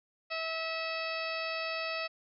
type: harmonic tone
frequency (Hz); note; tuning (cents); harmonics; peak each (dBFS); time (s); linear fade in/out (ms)
649; E5; -27; 1 / 2 / 3 / 4 / 5 / 6 / 7 / 8; -38 / -40 / -42 / -38 / -49 / -46 / -44 / -46; 0.3-2.08; 20
effects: none